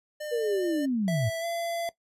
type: tone with vibrato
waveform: square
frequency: 598 Hz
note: D5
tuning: 31 cents sharp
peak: -34 dBFS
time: 0.2-0.86 s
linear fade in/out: 10 ms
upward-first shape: triangle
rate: 4.9 Hz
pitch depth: 20 cents each way
type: linear sweep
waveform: sine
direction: down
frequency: 487.8 to 99 Hz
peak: -24 dBFS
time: 0.31-1.3 s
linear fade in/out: 20 ms
type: tone with pitch glide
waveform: square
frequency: 659.3 to 678.6 Hz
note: E5 to F5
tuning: 0 to -50 cents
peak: -30 dBFS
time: 1.08-1.89 s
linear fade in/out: 0 ms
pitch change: +50 cents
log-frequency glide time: 1.4-1.45 s
effects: noise-tail reverb RT60 0.1 s tail -17 dB re dry + resampled to 32000 Hz